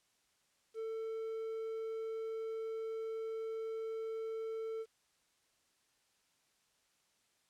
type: tone with quantisation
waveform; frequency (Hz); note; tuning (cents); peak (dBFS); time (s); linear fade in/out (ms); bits
triangle; 446; A4; +23; -36; 0.74-4.86; 50; 11
effects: white hiss -75 dBFS RMS until 7.49 s + low-pass 9000 Hz 12 dB/octave